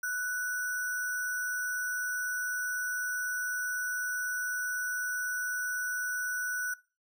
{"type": "tone with sample-and-hold", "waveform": "sine", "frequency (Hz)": 1482, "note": "F#6", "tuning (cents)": 2, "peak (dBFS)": -30, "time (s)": [0.03, 6.74], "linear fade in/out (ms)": 5, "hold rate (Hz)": 7350, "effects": ["noise-tail reverb RT60 0.3 s tail -19 dB re dry"]}